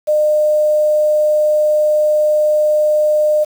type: tone with quantisation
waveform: sine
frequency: 606 Hz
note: D#5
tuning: 46 cents flat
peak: -10 dBFS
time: 0.07-3.45 s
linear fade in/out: 20 ms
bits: 6
effects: none